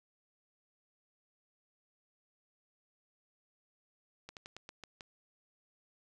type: slowing click train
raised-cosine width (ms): 0.2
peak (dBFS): -29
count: 7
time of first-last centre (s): 4.29-5.008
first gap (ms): 78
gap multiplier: 1.17
effects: none